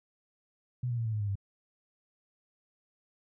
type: tone with pitch steps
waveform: sine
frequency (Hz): 124.2 / 119.55 / 115.08 / 110.78 / 106.63 / 102.65 / 98.81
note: B2 / A#2 / A#2 / A2 / G#2 / G#2 / G2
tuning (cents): +10 / +44 / -22 / +12 / +46 / -20 / +14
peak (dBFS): -29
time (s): 0.83-1.355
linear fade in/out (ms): 5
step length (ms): 75
effects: none